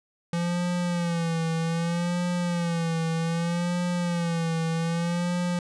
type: tone with vibrato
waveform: square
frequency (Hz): 170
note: F3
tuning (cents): -46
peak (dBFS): -25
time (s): 0.33-5.59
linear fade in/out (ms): 2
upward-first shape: sine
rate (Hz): 0.64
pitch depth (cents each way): 68
effects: resampled to 22050 Hz